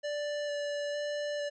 square tone with vibrato, 584 Hz, D5, 10 cents flat, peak -33 dBFS, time 0.03-1.5 s, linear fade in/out 20 ms, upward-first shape square, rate 1.1 Hz, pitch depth 9 cents each way, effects resampled to 16000 Hz

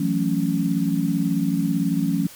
sine chord, F# minor seventh, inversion third, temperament equal with one note detuned, 166.83 / 185 / 220 / 277.2 Hz, E3 / F#3 / A3 / C#4, +21 / 0 / 0 / 0 cents, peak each -24 / -24 / -26 / -23 dBFS, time 0-2.27 s, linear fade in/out 5 ms, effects white hiss -43 dBFS RMS until 2.35 s + MP3 96 kbps

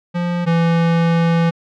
square tone pair in turn, 174.61 / 167.35 Hz, F3 / E3, 0 / +26 cents, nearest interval minor second, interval 74 cents, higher first, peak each -18 / -13 dBFS, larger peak second, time 0.14-0.46 / 0.46-1.51 s, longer second, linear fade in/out 20 ms, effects low-pass 3000 Hz 12 dB/octave

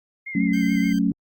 sine tone with vibrato, 2093 Hz, C7, in tune, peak -30 dBFS, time 0.26-0.93 s, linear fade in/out 10 ms, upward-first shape sine, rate 7 Hz, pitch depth 47 cents each way
sine chord, F# minor, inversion none, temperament equal, 185 / 220 / 277.2 Hz, F#3 / A3 / C#4, 0 / 0 / 0 cents, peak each -22 dBFS, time 0.35-1.12 s, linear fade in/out 5 ms
15% pulse tone, 1568 Hz, G6, in tune, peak -31 dBFS, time 0.53-0.99 s, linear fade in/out 5 ms
effects Opus 48 kbps

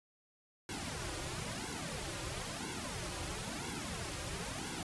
pink noise with flanger, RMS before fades -41 dBFS, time 0.69-4.83 s, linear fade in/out 2 ms, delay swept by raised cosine 1.6 to 4.6 ms, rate 1 Hz, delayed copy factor -0.9, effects resampled to 24000 Hz

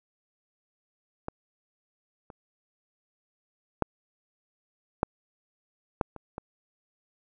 clicks, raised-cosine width 1 ms, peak -19 / -30 / -9 / -8 / -10 / -27 / -21 dBFS, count 7, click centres 1.284 / 2.302 / 3.823 / 5.031 / 6.012 / 6.163 / 6.381 s, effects none

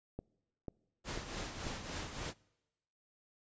click train, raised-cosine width 2 ms, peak -28 dBFS, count 4, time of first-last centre 0.19-1.668 s, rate 2.03 Hz
pink noise with tremolo, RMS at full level -40 dBFS, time 1.04-2.34 s, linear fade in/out 50 ms, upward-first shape triangle, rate 3.5 Hz, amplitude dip 60%
effects noise-tail reverb RT60 1.0 s tail -25 dB re dry + resampled to 16000 Hz

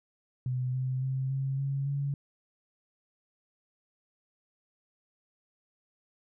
sine tone with pitch steps, 126.8 / 129.46 / 132.18 / 134.96 / 137.8 / 140.69 Hz, B2 / C3 / C3 / C#3 / C#3 / C#3, +46 / -18 / +18 / -46 / -10 / +26 cents, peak -28 dBFS, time 0.46-2.14 s, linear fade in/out 2 ms, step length 280 ms, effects none

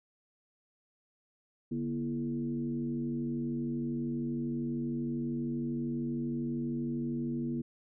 sine tone with frequency modulation, 240 Hz, B3, 49 cents flat, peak -31 dBFS, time 1.71-7.62 s, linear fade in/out 10 ms, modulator 92.8 Hz, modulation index 0.95, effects none

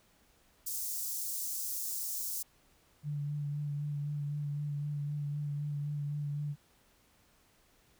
white high-pass noise, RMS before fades -37 dBFS, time 0.66-2.43 s, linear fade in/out 10 ms, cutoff 5700 Hz, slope 24 dB/octave
sine tone with vibrato, 145.9 Hz, D3, 11 cents flat, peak -33 dBFS, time 3.03-6.56 s, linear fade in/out 50 ms, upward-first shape sine, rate 3.9 Hz, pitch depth 22 cents each way
effects pink hiss -67 dBFS RMS until 7.99 s

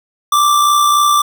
square tone with amplitude modulation, 1174.7 Hz, D6, in tune, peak -8 dBFS, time 0.32-1.22 s, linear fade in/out 5 ms, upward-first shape sine, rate 63.5 Hz, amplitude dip 35%, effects none

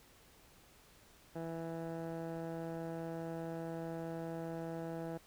15% pulse tone with low-pass filter, 164.81 Hz, E3, in tune, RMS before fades -42 dBFS, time 1.35-5.18 s, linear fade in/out 10 ms, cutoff 1000 Hz, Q 1.3, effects pink hiss -63 dBFS RMS until 5.26 s

